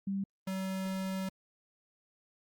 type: tone pair in turn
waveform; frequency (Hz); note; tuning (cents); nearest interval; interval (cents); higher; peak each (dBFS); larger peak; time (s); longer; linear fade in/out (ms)
sine / square; 196 / 190.09; G3 / F#3; 0 / +47; minor second; 53; first; -31 / -34; first; 0.07-0.24 / 0.47-1.29; second; 5
effects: Opus 48 kbps